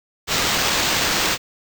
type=noise with sample-and-hold; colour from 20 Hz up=white; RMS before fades=-20 dBFS; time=0.27-1.38 s; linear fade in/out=50 ms; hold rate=11025 Hz; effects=none